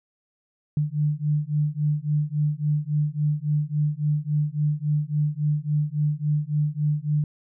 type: beating tone pair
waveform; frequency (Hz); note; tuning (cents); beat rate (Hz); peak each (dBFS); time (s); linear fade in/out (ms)
sine; 147.6 / 151.2; D3 / D#3; +9 / -49; 3.6; -24; 0.77-7.24; 2
effects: none